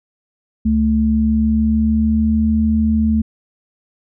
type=tone pair together; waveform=sine; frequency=73.42 / 220 Hz; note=D2 / A3; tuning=0 / 0 cents; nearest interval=octave + perfect fifth; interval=1900 cents; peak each=-18 / -13 dBFS; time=0.65-3.22 s; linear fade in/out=10 ms; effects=none